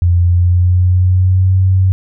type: tone with pitch glide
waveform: sine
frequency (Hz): 87.31 to 94.12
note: F2 to F#2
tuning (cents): 0 to +30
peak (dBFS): -7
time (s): 0.02-1.92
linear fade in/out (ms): 0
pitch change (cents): +130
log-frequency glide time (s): 0.21-1.55
effects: none